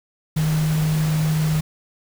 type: tone in noise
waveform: sine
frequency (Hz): 155.56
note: D#3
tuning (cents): 0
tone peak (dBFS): -17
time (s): 0.36-1.61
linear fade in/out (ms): 10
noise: pink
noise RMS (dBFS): -31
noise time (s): 0.36-1.61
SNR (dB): +11
effects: none